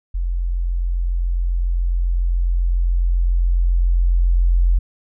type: tone with level ramp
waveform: sine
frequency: 43.65 Hz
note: F1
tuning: in tune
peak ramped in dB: -18 to -11 dBFS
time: 0.14-4.79 s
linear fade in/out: 10 ms
effects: none